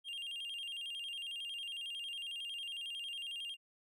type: tone with vibrato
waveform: triangle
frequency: 3000 Hz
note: F#7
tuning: 23 cents sharp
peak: -39 dBFS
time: 0.04-3.57 s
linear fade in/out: 50 ms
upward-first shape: square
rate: 11 Hz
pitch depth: 120 cents each way
effects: none